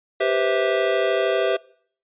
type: chord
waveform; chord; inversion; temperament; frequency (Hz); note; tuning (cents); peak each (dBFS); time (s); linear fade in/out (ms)
square; C major seventh; second; just; 392.4 / 490.5 / 523.3 / 654.1; G4 / B4 / C5 / E5; +2 / -12 / 0 / -14; -24 / -27 / -26 / -23; 0.2-1.57; 10
effects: noise-tail reverb RT60 0.6 s tail -24 dB re dry + resampled to 8000 Hz